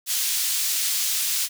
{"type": "high-pass noise", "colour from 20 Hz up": "pink", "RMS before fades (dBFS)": -24, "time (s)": [0.06, 1.49], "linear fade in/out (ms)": 50, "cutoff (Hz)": 4100, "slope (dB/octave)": 12, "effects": []}